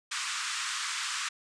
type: band-pass noise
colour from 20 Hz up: pink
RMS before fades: -34 dBFS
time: 0.11-1.29 s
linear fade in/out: 10 ms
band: 1100 to 8800 Hz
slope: 48 dB/octave
effects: none